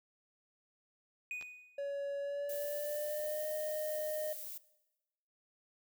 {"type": "tone with exponential decay", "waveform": "triangle", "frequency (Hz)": 2482, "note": "D#7", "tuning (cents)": -5, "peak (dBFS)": -35, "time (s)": [1.31, 1.91], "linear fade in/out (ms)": 1, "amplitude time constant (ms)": 130}
{"type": "clicks", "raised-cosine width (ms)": 0.2, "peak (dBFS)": -34, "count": 2, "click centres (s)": [1.412, 1.425]}
{"type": "tone with pitch glide", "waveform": "triangle", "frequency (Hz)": [563, 614], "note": ["C#5", "D#5"], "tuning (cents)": [27, -23], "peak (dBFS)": -34, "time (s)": [1.78, 4.33], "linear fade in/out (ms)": 5, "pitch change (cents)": 150, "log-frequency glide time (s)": [2.19, 3.46]}
{"type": "noise", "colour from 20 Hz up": "violet", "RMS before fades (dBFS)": -45, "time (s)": [2.49, 4.58], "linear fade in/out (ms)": 5}
{"effects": ["noise-tail reverb RT60 1.0 s tail -19 dB re dry"]}